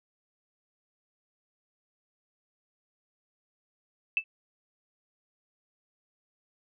sine tone with exponential decay, 2637 Hz, E7, in tune, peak -18 dBFS, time 4.17-4.24 s, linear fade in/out 1 ms, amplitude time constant 15 ms, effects none

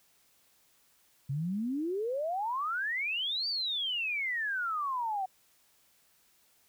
sine exponential two-way sweep, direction up then down, 131.1 to 4704 to 742 Hz, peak -30 dBFS, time 1.29-5.26 s, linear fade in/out 10 ms, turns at 3.48 s, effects white hiss -67 dBFS RMS until 6.68 s

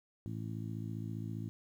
harmonic tone, 55 Hz, A1, in tune, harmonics 2 / 3 / 4 / 5 / 6, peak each -40 / -44 / -46 / -48 / -50 dBFS, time 0.26-1.49 s, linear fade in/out 0 ms, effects 11-bit

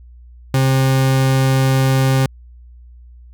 40% pulse tone, 133 Hz, C3, 29 cents sharp, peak -11 dBFS, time 0.54-2.26 s, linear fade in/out 2 ms, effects added 60 Hz sine -38 dBFS peak until 3.33 s

